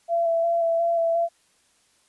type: tone with vibrato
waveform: sine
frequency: 672 Hz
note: E5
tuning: 33 cents sharp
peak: -19 dBFS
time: 0.08-1.29 s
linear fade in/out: 50 ms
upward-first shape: square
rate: 2.8 Hz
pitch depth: 16 cents each way
effects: white hiss -63 dBFS RMS until 2.08 s + resampled to 24000 Hz